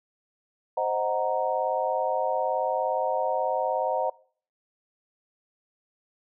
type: chord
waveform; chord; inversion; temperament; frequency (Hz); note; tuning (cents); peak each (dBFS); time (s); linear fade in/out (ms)
sine; C half-diminished seventh; none; equal; 523.3 / 622.3 / 740 / 932.3; C5 / Eb5 / Gb5 / Bb5; 0 / 0 / 0 / 0; -29; 0.77-4.1; 5
effects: noise-tail reverb RT60 0.5 s tail -23 dB re dry